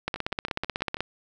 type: two click trains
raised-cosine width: 0.3 ms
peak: -11 / -20 dBFS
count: 16 / 6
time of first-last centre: 0.08-1.006 / 0.16-0.969 s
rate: 16.2 / 6.18 Hz
effects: none